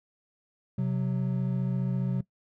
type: tone pair together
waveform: triangle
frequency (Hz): 130 / 184.81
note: C3 / F#3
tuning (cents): -11 / -2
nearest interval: tritone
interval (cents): 609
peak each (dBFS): -26 / -27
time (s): 0.78-2.21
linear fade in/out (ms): 5
effects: noise-tail reverb RT60 0.1 s tail -19 dB re dry